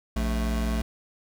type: tone pair together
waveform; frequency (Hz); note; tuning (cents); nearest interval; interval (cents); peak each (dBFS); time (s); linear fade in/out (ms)
square; 58.27 / 220; A#1 / A3; 0 / 0; octave + major seventh; 2300; -26 / -31; 0.16-0.82; 5
effects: none